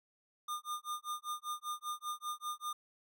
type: tone with tremolo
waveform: square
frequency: 1211 Hz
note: D#6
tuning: 47 cents flat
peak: -36 dBFS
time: 0.48-2.73 s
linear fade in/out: 5 ms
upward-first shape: sine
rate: 5.1 Hz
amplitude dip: 100%
effects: none